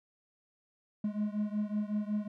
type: beating tone pair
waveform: triangle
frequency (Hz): 207.7 / 213.1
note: G#3 / G#3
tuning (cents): 0 / +45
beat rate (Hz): 5.4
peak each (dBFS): -31 / -33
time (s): 1.04-2.28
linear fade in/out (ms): 5
effects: none